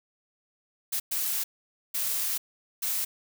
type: noise bursts at uneven times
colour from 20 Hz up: blue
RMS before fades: -29 dBFS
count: 4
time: 0.92-1 / 1.11-1.44 / 1.94-2.38 / 2.82-3.05 s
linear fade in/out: 10 ms
effects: none